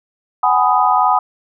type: chord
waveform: sine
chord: G# minor seventh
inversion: third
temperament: just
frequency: 747.5 / 830.6 / 996.7 / 1245.9 Hz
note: F#5 / G#5 / B5 / D#6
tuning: +17 / 0 / +16 / +2 cents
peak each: -16 dBFS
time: 0.43-1.19 s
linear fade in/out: 5 ms
effects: none